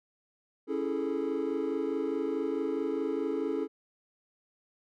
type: chord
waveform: triangle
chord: A major seventh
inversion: first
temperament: equal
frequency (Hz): 277.2 / 329.6 / 415.3 / 440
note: C#4 / E4 / G#4 / A4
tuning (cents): 0 / 0 / 0 / 0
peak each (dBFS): -32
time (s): 0.67-3.68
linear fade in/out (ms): 50
effects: tanh soft clip ceiling -20 dBFS